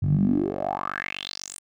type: tone with band-pass filter sweep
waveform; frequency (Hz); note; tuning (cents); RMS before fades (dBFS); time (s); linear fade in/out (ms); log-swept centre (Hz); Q
10% pulse; 48.03; G1; -35; -26; 0.02-1.59; 10; 110 to 9300; 6.7
effects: none